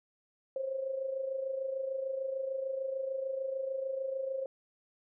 sine tone with amplitude modulation, 533 Hz, C5, 32 cents sharp, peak -30 dBFS, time 0.56-4.46 s, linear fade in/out 2 ms, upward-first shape sine, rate 26.7 Hz, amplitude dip 60%, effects none

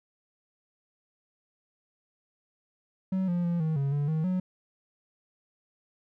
triangle tone with pitch steps, 188.7 / 175.1 / 172 / 158.4 / 138.8 / 144.4 / 157.8 / 184.1 Hz, F#3 / F3 / F3 / D#3 / C#3 / D3 / D#3 / F#3, +34 / +5 / -26 / +31 / +3 / -29 / +25 / -8 cents, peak -23 dBFS, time 3.12-4.4 s, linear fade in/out 5 ms, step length 160 ms, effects none

